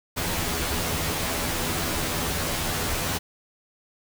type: noise with comb filter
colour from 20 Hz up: pink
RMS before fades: -27 dBFS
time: 0.16-3.19 s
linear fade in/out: 20 ms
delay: 12 ms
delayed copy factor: +0.8
effects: none